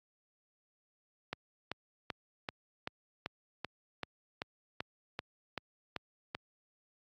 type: click train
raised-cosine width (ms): 0.3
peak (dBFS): -20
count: 14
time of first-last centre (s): 1.33-6.349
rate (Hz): 2.59
effects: high-pass 80 Hz 12 dB/octave + AAC 64 kbps